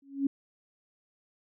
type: tone with exponential growth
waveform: sine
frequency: 276.3 Hz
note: C#4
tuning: 6 cents flat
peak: -21 dBFS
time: 0.02-0.27 s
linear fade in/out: 5 ms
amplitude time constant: 53 ms
effects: none